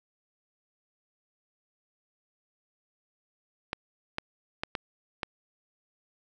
clicks, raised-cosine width 0.3 ms, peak -14 dBFS, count 5, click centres 3.731 / 4.184 / 4.635 / 4.752 / 5.232 s, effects none

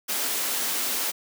white high-pass noise, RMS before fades -27 dBFS, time 0.08-1.12 s, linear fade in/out 20 ms, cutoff 200 Hz, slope 48 dB/octave, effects none

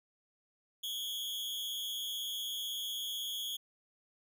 40% pulse tone with amplitude modulation, 3322 Hz, G#7, in tune, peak -32 dBFS, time 0.83-3.57 s, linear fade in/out 10 ms, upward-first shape sine, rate 216 Hz, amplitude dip 85%, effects none

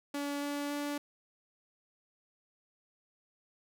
sawtooth tone with pitch steps, 285.7 / 287.7 / 289.7 Hz, D4 / D4 / D4, -48 / -36 / -24 cents, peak -30 dBFS, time 0.14-0.98 s, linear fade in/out 5 ms, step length 280 ms, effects none

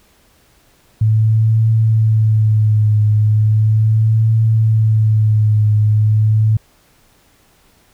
sine tone with vibrato, 108.8 Hz, A2, 19 cents flat, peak -9 dBFS, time 1.01-6.57 s, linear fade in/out 5 ms, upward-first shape triangle, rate 0.37 Hz, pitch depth 46 cents each way, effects pink hiss -53 dBFS RMS until 7.93 s

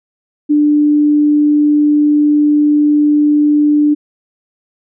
sine tone, 296.4 Hz, D4, 16 cents sharp, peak -7 dBFS, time 0.49-3.95 s, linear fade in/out 20 ms, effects none

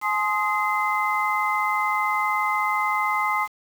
sine tone cluster, 848 / 1049 / 1253 / 2066 Hz, G#5 / C6 / D#6 / C7, +36 / +4 / +12 / -22 cents, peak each -26 dBFS, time 0.01-3.48 s, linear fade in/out 50 ms, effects 7-bit

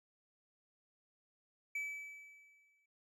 triangle tone with exponential decay, 2300 Hz, D7, 37 cents flat, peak -34 dBFS, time 1.75-2.86 s, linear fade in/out 5 ms, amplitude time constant 240 ms, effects none

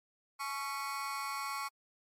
35% pulse tone with amplitude modulation, 1108.7 Hz, C#6, in tune, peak -30 dBFS, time 0.39-1.69 s, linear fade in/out 20 ms, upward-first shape sine, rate 258 Hz, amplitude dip 100%, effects MP3 64 kbps

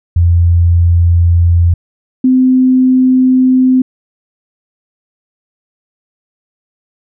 sine tone pair in turn, 85.8 / 257.1 Hz, F2 / C4, -30 / -30 cents, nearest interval octave + perfect fifth, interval 1900 cents, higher second, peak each -5 dBFS, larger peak neither, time 0.16-1.74 / 2.24-3.82 s, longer neither, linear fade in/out 5 ms, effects none

